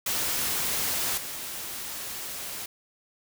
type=noise with level steps; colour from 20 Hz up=white; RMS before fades=-28 / -36 dBFS; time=0.06-2.66 s; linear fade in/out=5 ms; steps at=1.17 s; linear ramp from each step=10 ms; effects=none